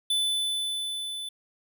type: tone with level ramp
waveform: square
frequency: 3500 Hz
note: A7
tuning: 10 cents flat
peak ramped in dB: -23 to -34 dBFS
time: 0.1-1.29 s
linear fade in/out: 5 ms
effects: none